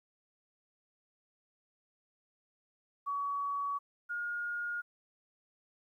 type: tone pair in turn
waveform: sine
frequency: 1130 / 1426.7 Hz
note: C#6 / F6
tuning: +33 / +37 cents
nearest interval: major third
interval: 404 cents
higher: second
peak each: -32 / -34 dBFS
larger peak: first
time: 3.06-3.79 / 4.09-4.82 s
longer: neither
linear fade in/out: 20 ms
effects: 12-bit